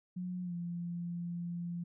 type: tone with pitch glide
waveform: sine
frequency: 180.6 to 172.74 Hz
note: F#3 to F3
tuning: -42 to -19 cents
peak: -36 dBFS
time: 0.16-1.84 s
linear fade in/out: 10 ms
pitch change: -77 cents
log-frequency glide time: 0.43-0.54 s
effects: none